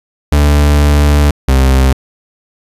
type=tone pair in turn; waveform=40% pulse; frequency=73 / 66.1 Hz; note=D2 / C2; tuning=-10 / +18 cents; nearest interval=major second; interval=172 cents; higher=first; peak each=-5 dBFS; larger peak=neither; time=0.32-1.31 / 1.48-1.93 s; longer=first; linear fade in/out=5 ms; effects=resampled to 32000 Hz